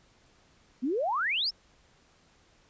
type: exponential sweep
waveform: sine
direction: up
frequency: 232.1 to 5560 Hz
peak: -26 dBFS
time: 0.82-1.51 s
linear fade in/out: 20 ms
effects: pink hiss -63 dBFS RMS until 2.69 s + resampled to 16000 Hz